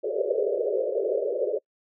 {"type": "band-pass noise", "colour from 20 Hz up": "pink", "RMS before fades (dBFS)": -26, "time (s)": [0.03, 1.59], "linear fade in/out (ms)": 20, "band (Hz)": [380, 600], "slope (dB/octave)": 96, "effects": ["noise-tail reverb RT60 0.1 s tail -25 dB re dry"]}